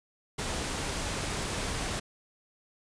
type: noise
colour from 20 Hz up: pink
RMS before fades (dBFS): -33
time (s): 0.38-2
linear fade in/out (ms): 10
effects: resampled to 22050 Hz